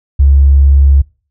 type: tone with tanh clipping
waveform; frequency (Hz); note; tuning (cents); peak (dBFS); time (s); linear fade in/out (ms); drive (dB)
triangle; 69.3; C#2; 0; -3; 0.19-1.02; 10; 3
effects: noise-tail reverb RT60 0.4 s tail -25 dB re dry